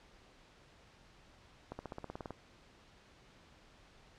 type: accelerating click train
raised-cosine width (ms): 1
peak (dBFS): -28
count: 11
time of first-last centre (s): 1.72-2.307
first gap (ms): 70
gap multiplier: 0.96
effects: pink hiss -62 dBFS RMS until 4.18 s + low-pass 5000 Hz 12 dB/octave